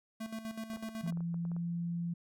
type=tone with tremolo; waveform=square; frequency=222.1 Hz; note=A3; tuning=16 cents sharp; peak=-38 dBFS; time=0.2-1.11 s; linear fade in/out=10 ms; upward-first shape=square; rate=8 Hz; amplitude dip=65%
type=clicks; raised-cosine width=1 ms; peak=-38 dBFS; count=12; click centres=0.735 / 0.771 / 0.835 / 0.891 / 1.064 / 1.124 / 1.173 / 1.206 / 1.343 / 1.452 / 1.517 / 1.565 s
type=tone with pitch glide; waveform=sine; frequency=169.6 to 170.98 Hz; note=E3 to F3; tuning=+50 to -36 cents; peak=-33 dBFS; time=1.03-2.14 s; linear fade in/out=10 ms; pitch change=+14 cents; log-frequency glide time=1.33-1.66 s
effects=none